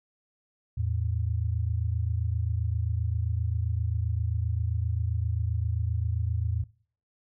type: tone pair together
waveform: sine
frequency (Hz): 82.41 / 110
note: E2 / A2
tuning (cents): 0 / 0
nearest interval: perfect fourth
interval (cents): 500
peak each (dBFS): -28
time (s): 0.77-6.64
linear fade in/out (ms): 10
effects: noise-tail reverb RT60 0.5 s tail -22 dB re dry